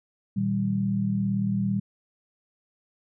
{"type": "tone cluster", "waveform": "sine", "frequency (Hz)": [117.7, 158.2, 195.9], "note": ["A#2", "D#3", "G3"], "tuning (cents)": [17, 29, -1], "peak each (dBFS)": [-29, -33, -24], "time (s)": [0.36, 1.8], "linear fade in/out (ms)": 10, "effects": []}